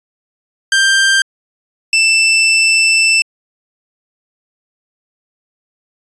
sawtooth tone pair in turn, 1580 / 2657 Hz, G6 / E7, +13 / +13 cents, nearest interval major sixth, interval 900 cents, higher second, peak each -5 dBFS, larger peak neither, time 0.72-1.22 / 1.93-3.22 s, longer second, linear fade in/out 2 ms, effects resampled to 22050 Hz

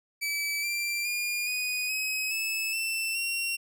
sawtooth tone with pitch steps, 2303 / 2361 / 2420 / 2481 / 2544 / 2608 / 2673 / 2740 Hz, D7 / D7 / D#7 / D#7 / D#7 / E7 / E7 / F7, -34 / +9 / -49 / -6 / +38 / -19 / +23 / -34 cents, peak -25 dBFS, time 0.21-3.57 s, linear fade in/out 20 ms, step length 420 ms, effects none

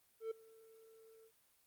triangle tone with ADSR envelope, 447.1 Hz, A4, 28 cents sharp, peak -35 dBFS, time 0.2-1.32 s, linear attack 110 ms, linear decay 8 ms, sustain -23 dB, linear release 74 ms, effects white hiss -73 dBFS RMS until 1.66 s + Opus 32 kbps

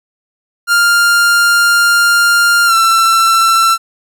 45% pulse tone with pitch glide, 1400 to 1343 Hz, F6 to E6, +4 to +32 cents, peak -7 dBFS, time 0.67-3.78 s, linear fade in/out 50 ms, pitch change -72 cents, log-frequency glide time 2.66-2.74 s, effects none

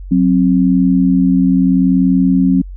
sine tone pair together, 184.66 / 265.4 Hz, F#3 / C4, -3 / +25 cents, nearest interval tritone, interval 628 cents, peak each -11 dBFS, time 0.11-2.62 s, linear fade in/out 10 ms, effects added 46 Hz sine -26 dBFS peak until 2.76 s

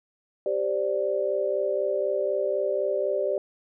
sine chord, G suspended fourth, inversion none, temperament equal, 392 / 523.3 / 587.3 Hz, G4 / C5 / D5, 0 / 0 / 0 cents, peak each -28 / -29 / -26 dBFS, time 0.46-3.38 s, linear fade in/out 2 ms, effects none

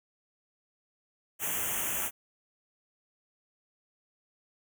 white band-stop noise, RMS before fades -32 dBFS, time 1.39-2.11 s, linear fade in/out 50 ms, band 3300 to 6000 Hz, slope 96 dB/octave, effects none

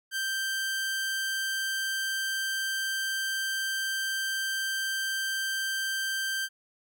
sawtooth tone, 1568 Hz, G6, in tune, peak -25 dBFS, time 0.11-6.49 s, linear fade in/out 50 ms, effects none

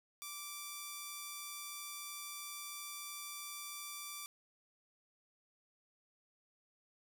5% pulse tone, 1169 Hz, D6, 8 cents flat, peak -32 dBFS, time 0.22-4.26 s, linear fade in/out 0 ms, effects none

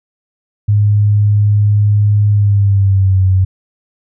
sine tone with pitch glide, 103.8 to 94.09 Hz, G#2 to F#2, 0 to +30 cents, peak -7 dBFS, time 0.68-3.45 s, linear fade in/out 10 ms, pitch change -170 cents, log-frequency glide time 2.3-3.24 s, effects none

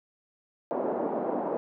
white band-pass noise, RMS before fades -30 dBFS, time 0.71-1.57 s, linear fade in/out 0 ms, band 240 to 730 Hz, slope 24 dB/octave, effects none

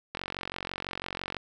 click train, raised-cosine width 0.3 ms, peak -17 dBFS, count 57, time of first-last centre 0.15-1.367 s, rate 46 Hz, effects none

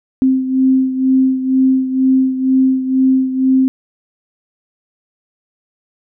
sine beating tone pair, 261.6 / 263.7 Hz, C4 / C4, 0 / +14 cents, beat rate 2.1 Hz, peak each -11 / -17 dBFS, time 0.22-3.68 s, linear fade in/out 0 ms, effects none

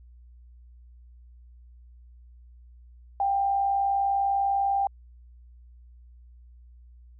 sine tone pair together, 730 / 790 Hz, F#5 / G5, -24 / +13 cents, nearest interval minor second, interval 137 cents, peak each -33 / -22 dBFS, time 3.2-4.87 s, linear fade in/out 2 ms, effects added 60 Hz sine -48 dBFS peak until 7.19 s

